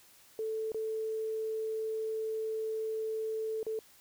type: tone with dropouts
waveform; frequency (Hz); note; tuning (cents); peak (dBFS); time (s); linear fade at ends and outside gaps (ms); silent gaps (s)
sine; 440; A4; 0; -32; 0.39-3.79; 1; 0.719-0.745 / 3.63-3.666
effects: white hiss -60 dBFS RMS until 4 s